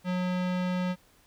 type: tone with low-pass filter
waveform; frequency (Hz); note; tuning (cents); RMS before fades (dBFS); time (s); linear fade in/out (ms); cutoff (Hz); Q
square; 181.5; F#3; -33; -29; 0.04-0.96; 50; 3400; 0.89
effects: pink hiss -62 dBFS RMS until 1.26 s